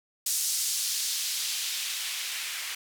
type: noise with band-pass filter sweep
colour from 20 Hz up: blue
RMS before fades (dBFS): -31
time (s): 0.26-2.75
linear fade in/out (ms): 5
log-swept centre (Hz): 6600 to 2000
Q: 1.1
effects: none